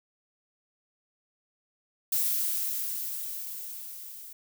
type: noise with level ramp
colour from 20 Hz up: violet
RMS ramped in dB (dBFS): -26 to -45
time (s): 2.12-4.33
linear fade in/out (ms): 5
effects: none